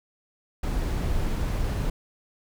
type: noise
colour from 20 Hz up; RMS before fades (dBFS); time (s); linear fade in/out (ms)
brown; -26; 0.63-1.9; 5
effects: none